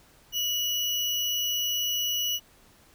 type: tone with sample-and-hold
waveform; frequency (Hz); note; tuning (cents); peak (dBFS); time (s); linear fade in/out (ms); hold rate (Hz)
sine; 2929; F#7; -18; -25; 0.32-2.4; 50; 8820
effects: pink hiss -58 dBFS RMS until 2.94 s